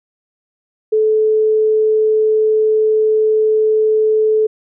sine tone, 433.7 Hz, A4, 25 cents flat, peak -10 dBFS, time 0.92-4.47 s, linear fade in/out 10 ms, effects none

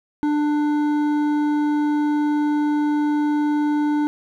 sine tone with hard clipping, 296.8 Hz, D4, 18 cents sharp, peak -19 dBFS, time 0.23-4.07 s, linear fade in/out 0 ms, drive 9 dB, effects none

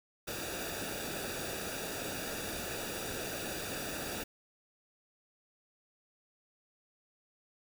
pink noise with comb filter, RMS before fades -39 dBFS, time 0.27-4.24 s, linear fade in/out 10 ms, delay 0.95 ms, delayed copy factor -0.7, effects none

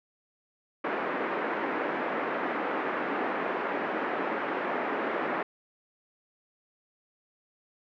pink band-pass noise, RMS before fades -31 dBFS, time 0.84-5.43 s, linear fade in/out 5 ms, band 270 to 2000 Hz, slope 24 dB/octave, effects none

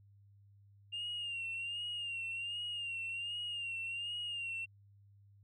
sine tone with vibrato, 2794 Hz, F7, in tune, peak -36 dBFS, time 0.92-4.66 s, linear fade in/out 20 ms, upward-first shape sine, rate 1.3 Hz, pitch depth 59 cents each way, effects tanh soft clip ceiling -35 dBFS + added 100 Hz sine -60 dBFS peak until 5.43 s

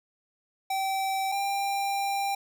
square tone pair in turn, 773 / 793.4 Hz, G5 / G5, -24 / +21 cents, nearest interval unison, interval 45 cents, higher second, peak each -27 dBFS, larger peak neither, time 0.7-1.32 / 1.32-2.35 s, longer second, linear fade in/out 5 ms, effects none

